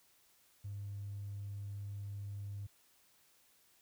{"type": "tone with tanh clipping", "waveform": "triangle", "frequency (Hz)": 100.9, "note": "G#2", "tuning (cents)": -49, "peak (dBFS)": -40, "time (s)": [0.64, 2.67], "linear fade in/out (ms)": 10, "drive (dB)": 1, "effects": ["white hiss -69 dBFS RMS until 3.81 s"]}